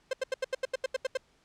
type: tone bursts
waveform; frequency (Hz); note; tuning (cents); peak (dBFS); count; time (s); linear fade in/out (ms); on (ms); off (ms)
45% pulse; 523.3; C5; 0; -27; 11; 0.11-1.173; 5; 23; 81
effects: pink hiss -67 dBFS RMS until 1.44 s + low-pass 7000 Hz 12 dB/octave